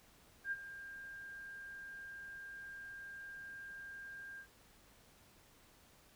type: tone with ADSR envelope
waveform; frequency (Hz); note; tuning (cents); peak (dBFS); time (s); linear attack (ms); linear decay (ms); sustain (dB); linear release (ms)
sine; 1600; G6; +35; -34; 0.44-4.47; 76; 36; -13; 81
effects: pink hiss -65 dBFS RMS until 6.15 s